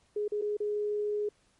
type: tone with dropouts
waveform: sine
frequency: 417 Hz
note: G#4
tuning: 7 cents sharp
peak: -28 dBFS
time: 0.16-1.29 s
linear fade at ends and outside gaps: 5 ms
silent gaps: 0.28-0.319 / 0.414-0.42 / 0.569-0.602 s
effects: pink hiss -68 dBFS RMS until 1.59 s + MP3 48 kbps